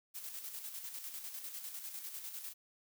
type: noise with tremolo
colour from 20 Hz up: blue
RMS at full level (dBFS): -44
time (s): 0.14-2.54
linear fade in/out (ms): 20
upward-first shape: square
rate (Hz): 10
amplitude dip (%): 45
effects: none